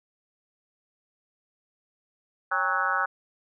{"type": "harmonic tone with a mistuned harmonic", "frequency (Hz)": 185, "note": "F#3", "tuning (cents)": 0, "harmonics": [3, 4, 5, 6, 7, 8, 9], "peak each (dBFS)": [-38, -32, -35, -31, -28, -27, -35], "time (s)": [2.51, 3.06], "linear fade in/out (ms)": 10, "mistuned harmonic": 4, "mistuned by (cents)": 120, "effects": []}